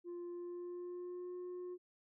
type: tone with pitch glide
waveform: sine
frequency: 349.2 to 359.2 Hz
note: F4 to F4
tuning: 0 to +49 cents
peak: -40 dBFS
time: 0.04-1.78 s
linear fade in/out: 50 ms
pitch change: +49 cents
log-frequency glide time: 0.3-1.34 s
effects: tanh soft clip ceiling -42 dBFS